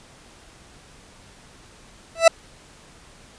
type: tone with exponential growth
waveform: 40% pulse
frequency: 661 Hz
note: E5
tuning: 5 cents sharp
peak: -4 dBFS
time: 2.15-2.28 s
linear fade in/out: 5 ms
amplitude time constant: 27 ms
effects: pink hiss -49 dBFS RMS until 3.38 s + resampled to 22050 Hz